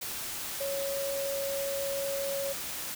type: tone in noise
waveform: sine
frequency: 554.4 Hz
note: C#5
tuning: in tune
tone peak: -31 dBFS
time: 0.6-2.53 s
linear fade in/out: 10 ms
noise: white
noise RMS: -37 dBFS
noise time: 0.01-2.95 s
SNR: +3 dB
effects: none